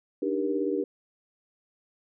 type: chord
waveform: sine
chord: Eb major seventh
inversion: third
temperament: equal with one note detuned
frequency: 293.7 / 311.1 / 392 / 474.6 Hz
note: D4 / Eb4 / G4 / Bb4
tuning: 0 / 0 / 0 / +31 cents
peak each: -30 / -34 / -29 / -31 dBFS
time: 0.22-0.84 s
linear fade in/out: 5 ms
effects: none